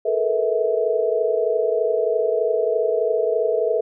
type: tone cluster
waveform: sine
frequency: 429.7 / 452.9 / 484.6 / 647 Hz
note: A4 / A#4 / B4 / E5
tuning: -41 / -50 / -33 / -32 cents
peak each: -23 dBFS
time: 0.05-3.81 s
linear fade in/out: 10 ms
effects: none